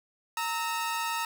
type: tone pair together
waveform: sawtooth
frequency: 923 / 1295.3 Hz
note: A#5 / E6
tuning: -17 / -31 cents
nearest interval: tritone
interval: 586 cents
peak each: -27 / -30 dBFS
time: 0.37-1.25 s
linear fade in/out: 2 ms
effects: none